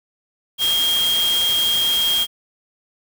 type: tone in noise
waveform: sine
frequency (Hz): 3234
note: G#7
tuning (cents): -47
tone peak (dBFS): -16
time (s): 0.58-2.27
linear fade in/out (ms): 50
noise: white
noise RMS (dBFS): -26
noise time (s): 0.58-2.27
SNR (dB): +7
effects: none